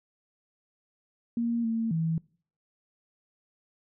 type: tone with pitch steps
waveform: sine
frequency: 234 / 226.6 / 162.5 Hz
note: A#3 / A#3 / E3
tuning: +7 / -49 / -24 cents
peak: -25 dBFS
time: 1.37-2.18 s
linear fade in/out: 2 ms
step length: 270 ms
effects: noise-tail reverb RT60 0.5 s tail -24 dB re dry